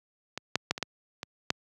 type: clicks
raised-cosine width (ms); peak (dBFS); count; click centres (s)
0.2; -16 / -7 / -8 / -19 / -11 / -17 / -7; 7; 0.376 / 0.556 / 0.71 / 0.779 / 0.827 / 1.231 / 1.504
effects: high-pass 100 Hz 12 dB/octave